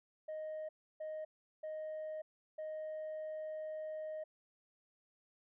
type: tone bursts at uneven times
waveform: sine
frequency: 622.3 Hz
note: D#5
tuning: in tune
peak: -38 dBFS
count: 4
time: 0.28-0.69 / 1-1.25 / 1.63-2.22 / 2.58-4.24 s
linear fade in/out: 10 ms
effects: tanh soft clip ceiling -39 dBFS